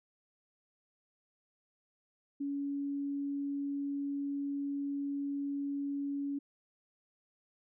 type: tone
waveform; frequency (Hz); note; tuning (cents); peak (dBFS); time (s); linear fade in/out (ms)
sine; 281.8; C#4; +29; -33; 2.4-6.39; 10
effects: none